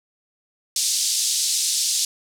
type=band-pass noise; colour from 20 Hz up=pink; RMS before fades=-22 dBFS; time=0.76-2.05 s; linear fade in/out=2 ms; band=4200 to 9600 Hz; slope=24 dB/octave; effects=none